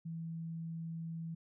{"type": "tone", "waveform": "sine", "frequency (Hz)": 164.4, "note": "E3", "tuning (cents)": -4, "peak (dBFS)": -39, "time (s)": [0.05, 1.35], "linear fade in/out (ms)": 10, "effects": []}